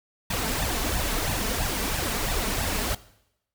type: noise with flanger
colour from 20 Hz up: pink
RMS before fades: -27 dBFS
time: 0.3-2.95 s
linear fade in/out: 5 ms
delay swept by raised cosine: 1.1 to 4.6 ms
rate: 3 Hz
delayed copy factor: +0.7
effects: noise-tail reverb RT60 0.8 s tail -19 dB re dry